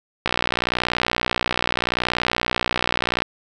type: click train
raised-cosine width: 0.3 ms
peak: -3 dBFS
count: 181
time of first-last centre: 0.26-3.221 s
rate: 60.8 Hz
effects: none